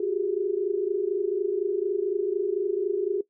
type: tone cluster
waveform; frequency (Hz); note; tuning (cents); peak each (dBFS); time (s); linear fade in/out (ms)
sine; 360.4 / 390 / 414.1; F#4 / G4 / G#4; -45 / -9 / -5; -28; 0-3.21; 5
effects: noise-tail reverb RT60 0.1 s tail -17 dB re dry